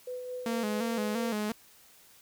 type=tone with tremolo; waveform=sine; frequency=500 Hz; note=B4; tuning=21 cents sharp; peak=-34 dBFS; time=0.07-1.33 s; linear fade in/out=5 ms; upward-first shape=sine; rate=4.5 Hz; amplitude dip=35%
type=tone with vibrato; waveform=sawtooth; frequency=220 Hz; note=A3; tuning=in tune; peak=-26 dBFS; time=0.46-1.52 s; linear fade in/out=2 ms; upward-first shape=square; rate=2.9 Hz; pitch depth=74 cents each way
effects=white hiss -58 dBFS RMS until 2.21 s